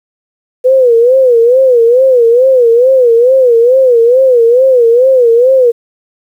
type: tone with vibrato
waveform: sine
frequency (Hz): 493.9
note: B4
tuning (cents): 0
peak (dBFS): -3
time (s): 0.64-5.72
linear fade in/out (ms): 20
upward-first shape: sine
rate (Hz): 2.3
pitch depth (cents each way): 130
effects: 7-bit